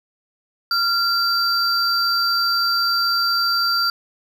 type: tone pair together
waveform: triangle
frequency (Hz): 1382 / 4673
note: F6 / D8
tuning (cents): -19 / -9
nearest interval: octave + major sixth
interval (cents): 2110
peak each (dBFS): -18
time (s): 0.71-3.9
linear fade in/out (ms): 2
effects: none